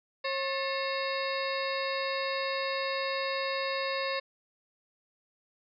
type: harmonic tone with a mistuned harmonic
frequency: 541 Hz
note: C#5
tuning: 42 cents flat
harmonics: 1 / 2 / 3 / 4 / 5 / 7 / 8 / 9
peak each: -33 / -36 / -38 / -39 / -40 / -41 / -42 / -43 dBFS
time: 0.24-4.2 s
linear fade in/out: 10 ms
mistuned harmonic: 3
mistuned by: +140 cents
effects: none